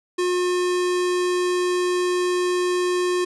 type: tone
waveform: square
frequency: 359.2 Hz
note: F4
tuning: 49 cents sharp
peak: -20 dBFS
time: 0.18-3.25 s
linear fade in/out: 10 ms
effects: resampled to 24000 Hz